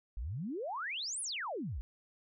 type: exponential two-way sweep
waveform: sine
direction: up then down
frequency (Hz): 47.48 to 10510 to 47.48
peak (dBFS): -36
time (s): 0.17-1.81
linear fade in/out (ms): 0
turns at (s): 1.21
effects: none